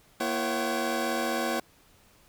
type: tone cluster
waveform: 25% pulse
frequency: 237 / 337.6 / 549 / 759 Hz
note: A#3 / E4 / C#5 / F#5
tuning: +29 / +41 / -17 / +44 cents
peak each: -29 dBFS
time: 0.2-1.6 s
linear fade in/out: 5 ms
effects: pink hiss -60 dBFS RMS until 2.28 s